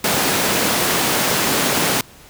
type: high-pass noise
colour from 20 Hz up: pink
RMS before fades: -18 dBFS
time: 0.04-2.01 s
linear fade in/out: 2 ms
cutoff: 190 Hz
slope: 12 dB/octave
effects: pink hiss -44 dBFS RMS until 2.29 s